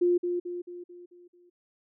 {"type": "tone with echo", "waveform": "sine", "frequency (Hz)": 352.6, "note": "F4", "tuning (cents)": 17, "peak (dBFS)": -20, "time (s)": [0.01, 0.18], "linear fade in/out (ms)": 10, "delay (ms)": 220, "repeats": 6, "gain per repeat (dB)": -6, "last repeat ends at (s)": 1.5, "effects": []}